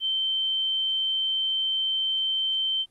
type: tone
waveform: sine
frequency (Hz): 3107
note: G7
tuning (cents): -16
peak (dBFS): -23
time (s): 0-2.86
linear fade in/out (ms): 50
effects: pink hiss -67 dBFS RMS until 2.9 s + Opus 32 kbps